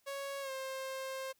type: tone with pitch glide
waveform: sawtooth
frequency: 554.4 to 530 Hz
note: C#5 to C5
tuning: 0 to +22 cents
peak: -35 dBFS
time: 0.06-1.33 s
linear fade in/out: 20 ms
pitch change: -78 cents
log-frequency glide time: 0.41-0.51 s
effects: white hiss -74 dBFS RMS until 1.39 s